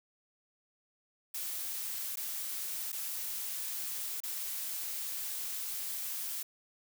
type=noise with dropouts; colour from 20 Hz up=blue; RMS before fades=-38 dBFS; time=1.34-6.43 s; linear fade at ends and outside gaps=5 ms; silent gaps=2.158-2.17 / 2.92-2.927 / 4.204-4.234 s; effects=none